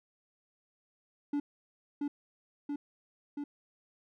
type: tone with echo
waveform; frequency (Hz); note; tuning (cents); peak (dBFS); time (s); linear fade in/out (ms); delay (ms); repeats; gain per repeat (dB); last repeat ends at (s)
triangle; 288.8; D4; -29; -27; 1.33-1.4; 5; 680; 3; -2; 3.44
effects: none